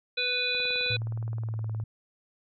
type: harmonic tone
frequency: 496.5 Hz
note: B4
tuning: 9 cents sharp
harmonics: 1 / 3 / 5 / 7 / 8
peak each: -36 / -36 / -29 / -36 / -30 dBFS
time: 0.17-0.97 s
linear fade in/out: 10 ms
type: click train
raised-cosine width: 1 ms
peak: -32 dBFS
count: 25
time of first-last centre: 0.55-1.8 s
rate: 19.2 Hz
type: tone with pitch glide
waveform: sine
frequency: 112.4 to 109.33 Hz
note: A2 to A2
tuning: +37 to -11 cents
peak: -29 dBFS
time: 0.9-1.84 s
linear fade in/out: 5 ms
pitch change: -48 cents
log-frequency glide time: 1.37-1.65 s
effects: none